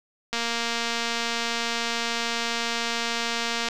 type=click train; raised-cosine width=0.2 ms; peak=-10 dBFS; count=783; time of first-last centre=0.33-3.686 s; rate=233 Hz; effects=none